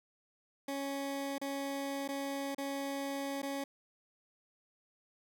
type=tone with dropouts; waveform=20% pulse; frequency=277.2 Hz; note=C#4; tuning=in tune; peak=-31 dBFS; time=0.68-3.64 s; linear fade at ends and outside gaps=5 ms; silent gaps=1.382-1.414 / 2.079-2.087 / 2.548-2.581 / 3.419-3.429 s; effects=none